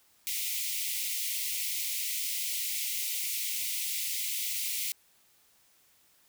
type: high-pass noise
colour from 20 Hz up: white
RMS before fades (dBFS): -33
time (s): 0.27-4.92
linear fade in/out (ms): 0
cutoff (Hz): 2000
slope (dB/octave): 96
effects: white hiss -65 dBFS RMS until 6.28 s